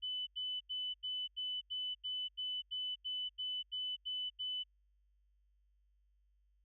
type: tone bursts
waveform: sine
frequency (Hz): 3001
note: F#7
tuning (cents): +24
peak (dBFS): -37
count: 14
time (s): 0.02-4.638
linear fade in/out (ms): 20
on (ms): 250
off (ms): 86
effects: added 50 Hz sine -70 dBFS peak until 6.64 s